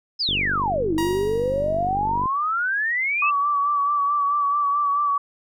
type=exponential two-way sweep; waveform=sine; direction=down then up; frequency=5274 to 311.1 to 2706 Hz; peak=-20 dBFS; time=0.19-3.31 s; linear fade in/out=20 ms; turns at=0.94 s
type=click train; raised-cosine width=3 ms; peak=-18 dBFS; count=97; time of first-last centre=0.29-2.257 s; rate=48.8 Hz
type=tone with exponential decay; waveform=sawtooth; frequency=950 Hz; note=A#5; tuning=33 cents sharp; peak=-20 dBFS; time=0.98-1.95 s; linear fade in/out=1 ms; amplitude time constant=210 ms
type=tone with vibrato; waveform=sine; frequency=1151 Hz; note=D6; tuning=35 cents flat; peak=-18 dBFS; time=3.22-5.18 s; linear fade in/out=5 ms; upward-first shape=sine; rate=4.6 Hz; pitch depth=38 cents each way
effects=none